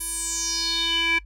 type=tone with band-pass filter sweep; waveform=square; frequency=332.6 Hz; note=E4; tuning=16 cents sharp; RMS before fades=-25 dBFS; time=0-1.19 s; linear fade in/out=10 ms; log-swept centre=11000 to 2200 Hz; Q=5.1; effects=noise-tail reverb RT60 0.1 s tail -21 dB re dry + added 50 Hz sine -41 dBFS peak until 1.25 s